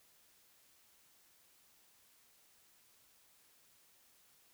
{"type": "silence", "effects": ["white hiss -68 dBFS RMS until 4.53 s"]}